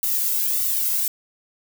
violet noise with flanger, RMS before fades -22 dBFS, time 0.03-1.08 s, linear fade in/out 2 ms, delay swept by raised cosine 1.2 to 1.72 ms, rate 1.7 Hz, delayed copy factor -0.85, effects none

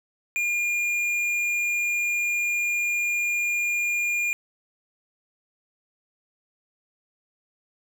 sine tone with tanh clipping, 2415 Hz, D7, 48 cents sharp, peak -24 dBFS, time 0.36-4.33 s, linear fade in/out 0 ms, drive 10 dB, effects none

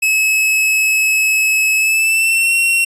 45% pulse tone with pitch glide, 2582 to 2728 Hz, E7 to F7, -37 to -41 cents, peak -11 dBFS, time 0.02-2.85 s, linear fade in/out 10 ms, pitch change +96 cents, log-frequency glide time 1.76-2.54 s, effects resampled to 32000 Hz

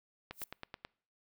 click train, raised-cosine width 0.3 ms, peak -26 dBFS, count 6, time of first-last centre 0.31-0.849 s, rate 9.27 Hz
violet noise with exponential growth, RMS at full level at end -36 dBFS, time 0.32-0.44 s, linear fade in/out 5 ms, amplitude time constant 24 ms
effects noise-tail reverb RT60 0.5 s tail -25 dB re dry

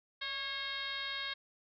sine tone with frequency modulation, 2700 Hz, E7, 41 cents sharp, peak -36 dBFS, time 0.21-1.34 s, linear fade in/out 10 ms, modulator 531 Hz, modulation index 2.8, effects none

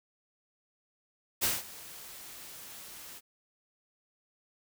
white noise with ADSR envelope, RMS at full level -27 dBFS, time 1.41-3.21 s, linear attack 25 ms, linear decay 190 ms, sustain -20 dB, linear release 41 ms, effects none

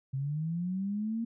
sine linear sweep, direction up, 130.81 to 233.1 Hz, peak -30 dBFS, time 0.13-1.25 s, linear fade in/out 10 ms, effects none

